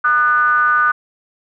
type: ring-modulated tone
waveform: triangle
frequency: 135.5 Hz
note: C#3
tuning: 39 cents flat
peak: -6 dBFS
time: 0.04-0.92 s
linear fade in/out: 10 ms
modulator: 1350 Hz
effects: none